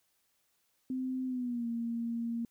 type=tone with pitch glide; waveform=sine; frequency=258.3 to 232.8 Hz; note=C4 to A#3; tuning=-22 to -2 cents; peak=-32 dBFS; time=0.9-2.45 s; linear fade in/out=2 ms; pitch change=-180 cents; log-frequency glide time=1.26-1.67 s; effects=white hiss -75 dBFS RMS until 2.5 s